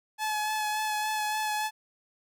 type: tone with vibrato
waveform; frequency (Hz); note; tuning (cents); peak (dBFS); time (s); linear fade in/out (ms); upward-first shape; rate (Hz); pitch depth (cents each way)
sawtooth; 855; A5; -50; -24; 0.18-1.71; 50; sine; 3.5; 18
effects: none